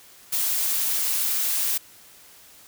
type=noise; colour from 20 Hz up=blue; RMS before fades=-24 dBFS; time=0.32-1.78 s; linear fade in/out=10 ms; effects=white hiss -50 dBFS RMS until 2.67 s